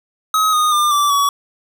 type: tone with pitch steps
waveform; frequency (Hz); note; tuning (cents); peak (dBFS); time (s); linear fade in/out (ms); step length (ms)
square; 1271 / 1234.8 / 1199.7 / 1165.5 / 1132.3; D#6 / D#6 / D6 / D6 / C#6; +36 / -14 / +37 / -14 / +36; -13; 0.34-1.29; 2; 190
effects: none